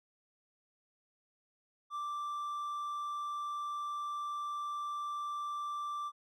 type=tone; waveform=triangle; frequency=1174.7 Hz; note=D6; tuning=in tune; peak=-34 dBFS; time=1.9-6.12 s; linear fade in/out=50 ms; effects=none